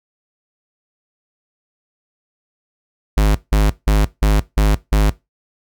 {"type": "tone bursts", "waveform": "square", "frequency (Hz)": 51.91, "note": "G#1", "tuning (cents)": 0, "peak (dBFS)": -11, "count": 6, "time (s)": [3.17, 5.1], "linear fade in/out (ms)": 5, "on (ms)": 180, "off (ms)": 170, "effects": ["noise-tail reverb RT60 0.2 s tail -18 dB re dry"]}